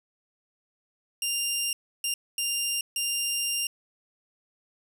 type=tone bursts at uneven times; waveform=15% pulse; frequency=2794 Hz; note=F7; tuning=in tune; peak=-19 dBFS; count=4; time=1.22-1.73 / 2.04-2.14 / 2.38-2.81 / 2.96-3.67 s; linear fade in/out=2 ms; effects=none